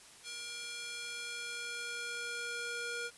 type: tone with high-pass filter sweep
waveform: square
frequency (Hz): 474.9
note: A#4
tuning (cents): +32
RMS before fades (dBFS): -41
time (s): 0.23-3.11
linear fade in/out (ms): 50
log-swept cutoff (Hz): 3100 to 960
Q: 0.95
effects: white hiss -56 dBFS RMS until 3.17 s + resampled to 24000 Hz